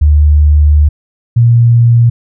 sine tone pair in turn, 74.5 / 117.96 Hz, D2 / A#2, +25 / +21 cents, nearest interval minor sixth, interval 796 cents, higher second, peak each -3 dBFS, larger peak neither, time 0.01-0.89 / 1.36-2.1 s, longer first, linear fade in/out 10 ms, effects none

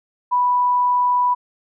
sine tone, 986 Hz, B5, 3 cents flat, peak -14 dBFS, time 0.31-1.35 s, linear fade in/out 20 ms, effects none

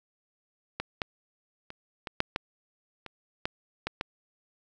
clicks, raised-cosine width 0.3 ms, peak -15 / -13 / -25 / -19 / -8 / -12 / -24 / -13 / -14 / -14 dBFS, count 10, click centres 0.8 / 1.018 / 1.704 / 2.072 / 2.204 / 2.361 / 3.063 / 3.455 / 3.87 / 4.011 s, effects none

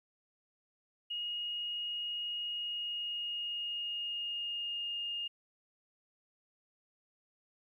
sine tone with pitch glide, 2873 to 2833 Hz, F7 to F7, +48 to +24 cents, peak -35 dBFS, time 1.1-5.28 s, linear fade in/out 10 ms, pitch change -24 cents, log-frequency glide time 2.5-4.99 s, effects 12-bit

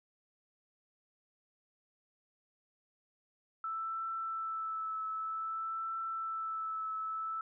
sine tone with vibrato, 1318.5 Hz, E6, in tune, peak -35 dBFS, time 3.64-7.41 s, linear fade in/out 2 ms, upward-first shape triangle, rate 0.53 Hz, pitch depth 22 cents each way, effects none

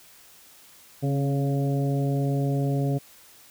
harmonic tone with a mistuned harmonic, 140 Hz, C#3, 18 cents sharp, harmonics 1 / 2 / 3 / 4 / 5, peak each -23 / -29 / -33 / -35 / -37 dBFS, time 1.02-2.99 s, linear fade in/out 20 ms, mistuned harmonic 2, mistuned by -35 cents, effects white hiss -52 dBFS RMS until 3.5 s

